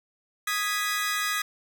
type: chord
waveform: sawtooth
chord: G# minor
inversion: second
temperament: equal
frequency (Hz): 1244.5 / 1661.2 / 1975.5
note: D#6 / G#6 / B6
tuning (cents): 0 / 0 / 0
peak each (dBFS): -26 / -27 / -27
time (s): 0.47-1.42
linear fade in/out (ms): 5
effects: none